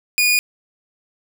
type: tone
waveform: sawtooth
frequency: 2452 Hz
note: D#7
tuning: 26 cents flat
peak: -10 dBFS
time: 0.18-0.39 s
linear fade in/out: 0 ms
effects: none